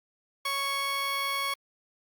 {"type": "tone pair together", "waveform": "15% pulse", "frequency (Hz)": [554.4, 1108.7], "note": ["C#5", "C#6"], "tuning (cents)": [0, 0], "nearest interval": "octave", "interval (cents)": 1200, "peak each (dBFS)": [-33, -23], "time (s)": [0.45, 1.54], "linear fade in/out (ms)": 5, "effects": ["Opus 48 kbps"]}